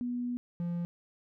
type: tone pair in turn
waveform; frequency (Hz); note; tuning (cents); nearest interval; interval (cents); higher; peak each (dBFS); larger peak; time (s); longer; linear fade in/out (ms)
sine / triangle; 244.2 / 172.68; B3 / F3; -19 / -19; tritone; 600; first; -31 / -29; second; 0.01-0.37 / 0.6-0.85; first; 0
effects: none